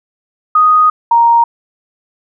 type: tone pair in turn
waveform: sine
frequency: 1244.5 / 933.9 Hz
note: D#6 / A#5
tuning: 0 / +3 cents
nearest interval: perfect fourth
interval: 497 cents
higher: first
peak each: -5 dBFS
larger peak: neither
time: 0.55-0.9 / 1.11-1.44 s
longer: first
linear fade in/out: 5 ms
effects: none